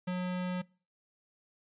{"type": "tone", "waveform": "square", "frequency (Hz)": 181.3, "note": "F#3", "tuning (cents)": -35, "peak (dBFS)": -32, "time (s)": [0.07, 0.62], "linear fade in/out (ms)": 10, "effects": ["noise-tail reverb RT60 0.4 s tail -24 dB re dry", "resampled to 8000 Hz"]}